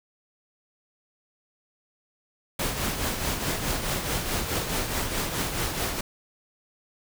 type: noise with tremolo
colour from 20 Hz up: pink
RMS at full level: -26 dBFS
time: 2.59-6.01 s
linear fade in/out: 5 ms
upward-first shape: triangle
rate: 4.7 Hz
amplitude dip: 55%
effects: none